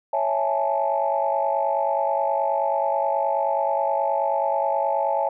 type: chord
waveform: sine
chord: A major seventh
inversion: first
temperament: equal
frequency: 554.4 / 659.3 / 830.6 / 880 Hz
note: C#5 / E5 / G#5 / A5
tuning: 0 / 0 / 0 / 0 cents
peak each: -25 dBFS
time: 0.13-5.29 s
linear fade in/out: 5 ms
effects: tanh soft clip ceiling -10 dBFS